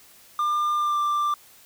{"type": "tone with pitch glide", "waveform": "triangle", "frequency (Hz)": [1199, 1181.8], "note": ["D6", "D6"], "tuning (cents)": [36, 10], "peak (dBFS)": -19, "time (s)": [0.39, 1.34], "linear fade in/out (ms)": 2, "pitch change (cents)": -26, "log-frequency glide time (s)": [0.78, 0.98], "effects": ["white hiss -52 dBFS RMS until 1.65 s"]}